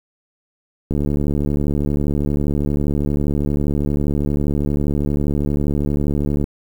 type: click train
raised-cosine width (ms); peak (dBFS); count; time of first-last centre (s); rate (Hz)
3; -8; 402; 0.91-6.441; 72.5
effects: 7-bit